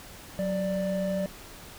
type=tone pair together; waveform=triangle; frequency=185.84 / 590 Hz; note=F#3 / D5; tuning=+8 / +8 cents; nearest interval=octave + minor sixth; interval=2000 cents; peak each=-27 dBFS; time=0.39-1.26 s; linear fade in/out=0 ms; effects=pink hiss -46 dBFS RMS until 1.78 s